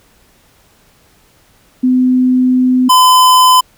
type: tone pair in turn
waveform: sine / square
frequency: 254 / 1016 Hz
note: B3 / B5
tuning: +49 / +49 cents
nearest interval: 2 octaves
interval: 2400 cents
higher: second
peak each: -7 / -5 dBFS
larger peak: second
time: 1.83-2.89 / 2.89-3.61 s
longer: first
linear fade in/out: 10 ms
effects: pink hiss -50 dBFS RMS until 3.77 s